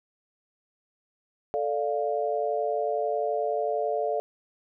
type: chord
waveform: sine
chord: D minor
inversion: second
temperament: equal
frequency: 440 / 587.3 / 698.5 Hz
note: A4 / D5 / F5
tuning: 0 / 0 / 0 cents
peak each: -29 dBFS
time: 1.54-4.2 s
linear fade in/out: 0 ms
effects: none